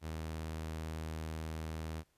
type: tone with vibrato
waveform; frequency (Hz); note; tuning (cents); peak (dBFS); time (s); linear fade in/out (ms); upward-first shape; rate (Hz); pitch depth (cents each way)
sawtooth; 79.4; D#2; +36; -35; 0.01-2.04; 50; triangle; 18; 25
effects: pink hiss -75 dBFS RMS until 2.17 s + resampled to 32000 Hz